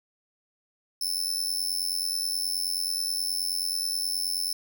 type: tone with amplitude modulation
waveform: sawtooth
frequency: 5280 Hz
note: E8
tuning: 2 cents sharp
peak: -20 dBFS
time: 1.01-4.53 s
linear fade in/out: 5 ms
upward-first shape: sine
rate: 89.4 Hz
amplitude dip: 95%
effects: 10-bit